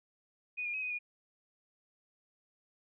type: tone with pitch steps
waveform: sine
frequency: 2479 / 2417 / 2543 / 2498 / 2441 Hz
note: D#7 / D7 / D#7 / D#7 / D#7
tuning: -7 / +49 / +37 / +6 / -34 cents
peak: -34 dBFS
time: 0.57-0.99 s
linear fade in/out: 20 ms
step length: 84 ms
effects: none